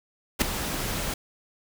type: noise with ADSR envelope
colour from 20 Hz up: pink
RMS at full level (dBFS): -18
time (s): 0.39-1.14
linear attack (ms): 28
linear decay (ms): 3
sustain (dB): -12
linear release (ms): 4
effects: none